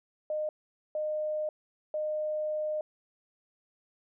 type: tone bursts at uneven times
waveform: sine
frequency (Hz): 612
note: D#5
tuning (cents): -29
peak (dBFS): -29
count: 3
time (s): 0.3-0.49 / 0.95-1.49 / 1.94-2.81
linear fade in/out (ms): 2
effects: none